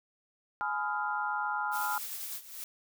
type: chord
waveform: sine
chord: F half-diminished seventh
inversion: first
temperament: just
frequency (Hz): 838.1 / 1005.8 / 1257.2 / 1396.9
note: Ab5 / Cb6 / Eb6 / F6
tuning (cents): +16 / +31 / +18 / 0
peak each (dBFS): -34 / -37 / -39 / -34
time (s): 0.61-1.98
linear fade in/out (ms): 0
type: noise with tremolo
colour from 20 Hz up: blue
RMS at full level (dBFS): -38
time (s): 1.71-2.42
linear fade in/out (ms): 50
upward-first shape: sine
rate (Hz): 10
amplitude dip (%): 30
type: noise with exponential growth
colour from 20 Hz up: blue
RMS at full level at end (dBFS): -39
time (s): 1.99-2.64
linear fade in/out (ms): 1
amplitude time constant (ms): 140
effects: none